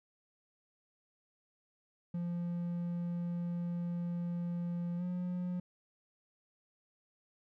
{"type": "tone with pitch glide", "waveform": "triangle", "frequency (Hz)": [173.3, 179.2], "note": ["F3", "F3"], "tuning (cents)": [-13, 45], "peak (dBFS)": -32, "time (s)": [2.14, 5.6], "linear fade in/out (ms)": 5, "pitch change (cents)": 58, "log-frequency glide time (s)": [4.97, 5.03], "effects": []}